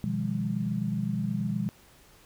sine chord, F half-diminished seventh, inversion second, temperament equal with one note detuned, 123.47 / 155.56 / 174.61 / 202.8 Hz, Cb3 / Eb3 / F3 / Ab3, 0 / 0 / 0 / -41 cents, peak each -33 / -35 / -33 / -30 dBFS, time 0.04-1.69 s, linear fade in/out 0 ms, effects pink hiss -57 dBFS RMS until 2.25 s

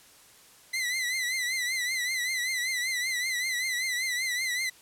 sawtooth tone with vibrato, 2019 Hz, B6, 38 cents sharp, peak -24 dBFS, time 0.73-4.7 s, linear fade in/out 10 ms, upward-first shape triangle, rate 5.2 Hz, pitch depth 95 cents each way, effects white hiss -55 dBFS RMS until 4.81 s + low-pass 12000 Hz 12 dB/octave

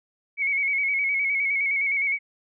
sine tone with vibrato, 2223 Hz, C#7, 4 cents sharp, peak -21 dBFS, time 0.37-2.19 s, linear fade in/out 50 ms, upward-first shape square, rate 9.7 Hz, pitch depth 40 cents each way, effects none

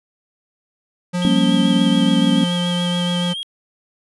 square tone with pitch glide, 177.9 to 176.16 Hz, F3 to F3, +32 to +15 cents, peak -19 dBFS, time 1.13-3.34 s, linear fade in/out 20 ms, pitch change -17 cents, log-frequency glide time 1.68-2.1 s
triangle tone with vibrato, 3197 Hz, G7, 33 cents sharp, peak -23 dBFS, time 1.22-3.43 s, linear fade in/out 0 ms, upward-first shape sine, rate 7 Hz, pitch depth 49 cents each way
sine chord, G diminished, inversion none, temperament equal, 196 / 233.1 / 277.2 Hz, G3 / Bb3 / Db4, 0 / 0 / 0 cents, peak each -19 / -18 / -18 dBFS, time 1.25-2.44 s, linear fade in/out 0 ms
effects resampled to 24000 Hz

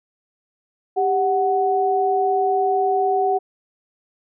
sine tone pair together, 394.6 / 744 Hz, G4 / F#5, +11 / +9 cents, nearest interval major seventh, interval 1098 cents, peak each -20 / -18 dBFS, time 0.96-3.39 s, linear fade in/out 20 ms, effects none

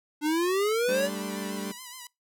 square exponential sweep, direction up, 293.7 to 588 Hz, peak -24 dBFS, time 0.21-1.1 s, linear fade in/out 50 ms
30% pulse chord, G suspended second, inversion none, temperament equal, 196 / 220 / 293.7 Hz, G3 / A3 / D4, 0 / 0 / 0 cents, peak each -32 / -35 / -36 dBFS, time 0.88-1.72 s, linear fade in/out 10 ms
5% pulse tone with vibrato, 1000 Hz, B5, 21 cents sharp, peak -29 dBFS, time 0.94-2.07 s, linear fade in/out 2 ms, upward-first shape sine, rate 7.1 Hz, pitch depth 65 cents each way
effects noise-tail reverb RT60 0.2 s tail -23 dB re dry

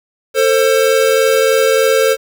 square tone pair together, 448 / 531.2 Hz, A4 / C5, +31 / +26 cents, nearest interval minor third, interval 295 cents, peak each -13 dBFS, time 0.34-2.17 s, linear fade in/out 50 ms, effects 7-bit

